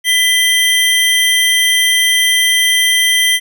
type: tone pair together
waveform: square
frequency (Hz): 2000 / 3161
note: B6 / G7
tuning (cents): +21 / +14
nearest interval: minor sixth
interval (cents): 793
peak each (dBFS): -13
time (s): 0.04-3.4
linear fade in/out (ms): 50
effects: none